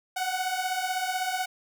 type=beating tone pair; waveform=sawtooth; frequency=734 / 750 Hz; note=F#5 / F#5; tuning=-14 / +23 cents; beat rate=16 Hz; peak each=-27 / -26 dBFS; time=0.16-1.46 s; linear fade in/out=10 ms; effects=none